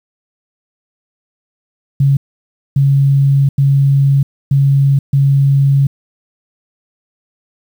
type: tone bursts at uneven times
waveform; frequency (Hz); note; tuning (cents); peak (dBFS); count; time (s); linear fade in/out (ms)
sine; 138.59; C#3; 0; -7; 5; 2-2.17 / 2.76-3.49 / 3.58-4.23 / 4.51-4.99 / 5.13-5.87; 5
effects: 7-bit